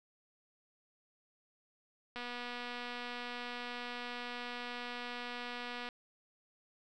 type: click train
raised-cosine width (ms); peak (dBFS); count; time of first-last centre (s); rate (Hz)
0.3; -27; 907; 2.16-5.888; 243
effects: none